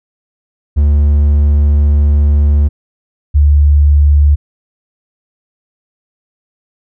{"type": "tone pair in turn", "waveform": ["triangle", "sine"], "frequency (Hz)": [72.9, 72.9], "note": ["D2", "D2"], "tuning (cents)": [-12, -12], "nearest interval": "unison", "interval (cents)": 0, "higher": "neither", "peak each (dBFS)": -4, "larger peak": "neither", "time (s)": [[0.76, 2.69], [3.34, 4.36]], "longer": "first", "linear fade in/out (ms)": 20, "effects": []}